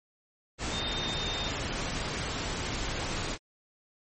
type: tone in noise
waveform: sine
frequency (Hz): 3650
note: A#7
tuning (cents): -37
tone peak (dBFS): -34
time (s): 0.7-1.52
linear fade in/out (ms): 50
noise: pink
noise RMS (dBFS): -33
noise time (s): 0.58-3.38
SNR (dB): -4
effects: MP3 32 kbps